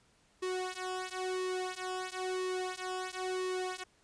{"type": "tone with flanger", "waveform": "sawtooth", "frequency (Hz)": 370, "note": "F#4", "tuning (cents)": 0, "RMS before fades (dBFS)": -37, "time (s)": [0.42, 3.84], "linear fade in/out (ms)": 10, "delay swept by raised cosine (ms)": [1.4, 3.2], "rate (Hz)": 0.99, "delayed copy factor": -0.95, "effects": ["pink hiss -68 dBFS RMS until 4.03 s", "resampled to 22050 Hz"]}